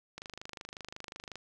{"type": "click train", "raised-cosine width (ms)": 0.2, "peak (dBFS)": -25, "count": 31, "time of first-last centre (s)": [0.18, 1.356], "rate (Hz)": 25.5, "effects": []}